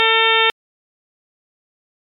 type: harmonic tone with a mistuned harmonic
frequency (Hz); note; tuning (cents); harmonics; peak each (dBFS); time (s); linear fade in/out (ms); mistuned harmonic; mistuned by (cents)
449.3; A4; +36; 1 / 2 / 3 / 4 / 5 / 6 / 7 / 8; -20 / -20 / -20 / -20 / -20 / -20 / -20 / -20; 0-0.5; 0; 8; +17
effects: MP3 96 kbps

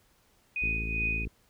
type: tone with tremolo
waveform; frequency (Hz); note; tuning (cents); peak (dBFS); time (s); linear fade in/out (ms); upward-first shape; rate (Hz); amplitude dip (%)
sine; 2489; D#7; 0; -26; 0.56-1.25; 2; triangle; 2.5; 70
type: harmonic tone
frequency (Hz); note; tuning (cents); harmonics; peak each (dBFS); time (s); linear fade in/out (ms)
55.3; A1; +9; 1 / 2 / 3 / 4 / 5 / 6 / 7 / 8; -33 / -41 / -43 / -44 / -46 / -50 / -49 / -51; 0.62-1.28; 5
effects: pink hiss -66 dBFS RMS until 1.49 s

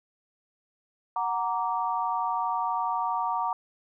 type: chord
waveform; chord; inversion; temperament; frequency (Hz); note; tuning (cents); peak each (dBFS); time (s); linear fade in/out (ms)
sine; Gb augmented; none; equal with one note detuned; 740 / 932.3 / 1164.5; Gb5 / Bb5 / D6; 0 / 0 / -15; -31 / -28 / -31; 1.16-3.53; 2
effects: none

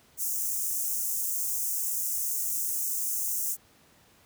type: high-pass noise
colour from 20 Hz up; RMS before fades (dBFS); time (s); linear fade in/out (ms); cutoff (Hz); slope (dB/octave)
white; -30; 0.17-3.57; 50; 6100; 48
effects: pink hiss -60 dBFS RMS until 4.25 s + high-pass 60 Hz 12 dB/octave

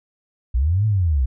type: linear two-way sweep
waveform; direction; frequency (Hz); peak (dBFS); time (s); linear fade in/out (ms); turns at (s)
sine; up then down; 55.1 to 110.8 to 59.4; -15; 0.54-1.26; 10; 0.86
effects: none

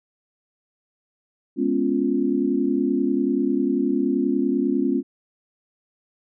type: chord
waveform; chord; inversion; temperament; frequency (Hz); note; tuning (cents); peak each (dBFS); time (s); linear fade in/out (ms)
sine; C# dominant seventh; second; equal; 207.7 / 246.9 / 277.2 / 349.2; G#3 / B3 / C#4 / E#4; 0 / 0 / 0 / 0; -27 / -24 / -22 / -25; 1.56-5.03; 50
effects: none

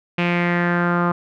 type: tone with low-pass filter sweep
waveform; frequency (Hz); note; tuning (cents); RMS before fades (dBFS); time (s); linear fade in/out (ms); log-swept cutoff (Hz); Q
sawtooth; 174.2; F3; -4; -19; 0.18-1.12; 5; 2600 to 1200; 4.3
effects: none

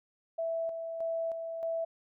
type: tone with tremolo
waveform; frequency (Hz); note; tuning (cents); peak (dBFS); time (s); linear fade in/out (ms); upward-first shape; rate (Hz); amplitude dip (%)
sine; 659.3; E5; 0; -30; 0.38-1.85; 10; square; 1.6; 45
effects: none

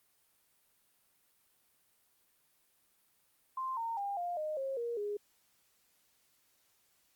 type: tone with pitch steps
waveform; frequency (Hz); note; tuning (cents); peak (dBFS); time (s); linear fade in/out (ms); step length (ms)
sine; 1046.5 / 916.3 / 802.3 / 702.5 / 615.1 / 538.6 / 471.6 / 412.9; C6 / A#5 / G5 / F5 / D#5 / C#5 / A#4 / G#4; 0 / -30 / +40 / +10 / -20 / -50 / +20 / -10; -34; 3.57-5.17; 5; 200
effects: white hiss -72 dBFS RMS until 7.15 s + Opus 32 kbps

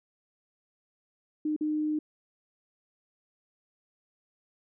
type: tone with dropouts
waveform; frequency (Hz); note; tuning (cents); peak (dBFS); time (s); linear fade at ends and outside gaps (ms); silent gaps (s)
sine; 305; D#4; -34; -26; 1.45-1.99; 5; 1.564-1.609
effects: none

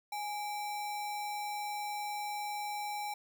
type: tone with sample-and-hold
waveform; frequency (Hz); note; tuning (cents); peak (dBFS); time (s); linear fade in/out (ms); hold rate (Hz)
sine; 830.6; G#5; 0; -35; 0.12-3.14; 5; 3150
effects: none

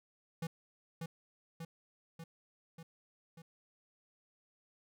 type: tone with echo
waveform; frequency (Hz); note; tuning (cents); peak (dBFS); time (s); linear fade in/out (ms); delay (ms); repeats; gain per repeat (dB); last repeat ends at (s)
square; 164.81; E3; 0; -37; 0.42-0.47; 5; 590; 5; -3; 3.42
effects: none

